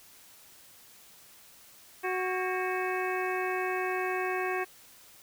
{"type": "harmonic tone with a mistuned harmonic", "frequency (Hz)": 370, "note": "F#4", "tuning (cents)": 0, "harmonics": [1, 2, 3, 4, 5, 6, 7], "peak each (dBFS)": [-32, -35, -37, -38, -39, -40, -40], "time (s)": [2.03, 4.65], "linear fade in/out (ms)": 20, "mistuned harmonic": 4, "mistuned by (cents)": 140, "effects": ["white hiss -55 dBFS RMS until 5.22 s"]}